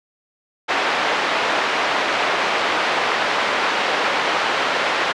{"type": "band-pass noise", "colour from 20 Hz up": "pink", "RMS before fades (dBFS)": -20, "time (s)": [0.68, 5.13], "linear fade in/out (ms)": 20, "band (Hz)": [590, 2900], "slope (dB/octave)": 12, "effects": ["low-pass 7000 Hz 12 dB/octave"]}